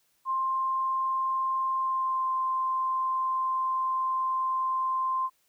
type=tone with pitch glide; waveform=sine; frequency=1054 to 1044.9 Hz; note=C6 to C6; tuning=+12 to -3 cents; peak=-25 dBFS; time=0.25-5.3 s; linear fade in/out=50 ms; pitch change=-15 cents; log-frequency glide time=1.74-2.28 s; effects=white hiss -70 dBFS RMS until 5.48 s